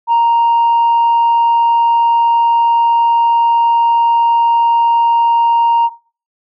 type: tone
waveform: sine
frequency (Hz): 932.3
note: A#5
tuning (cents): 0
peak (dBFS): -6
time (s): 0.07-5.9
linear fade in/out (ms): 50
effects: noise-tail reverb RT60 0.4 s tail -19 dB re dry + tanh soft clip ceiling -6 dBFS